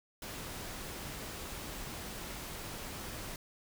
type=noise; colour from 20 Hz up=pink; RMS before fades=-43 dBFS; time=0.22-3.36 s; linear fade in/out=2 ms; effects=none